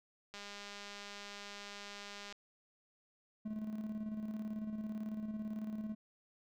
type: click train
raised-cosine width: 0.2 ms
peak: -31 dBFS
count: 404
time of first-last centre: 0.34-2.325 s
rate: 203 Hz
type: tone with tremolo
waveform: triangle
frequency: 215.2 Hz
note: A3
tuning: 38 cents flat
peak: -35 dBFS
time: 3.45-5.95 s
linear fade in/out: 10 ms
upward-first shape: square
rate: 18 Hz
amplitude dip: 45%
effects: none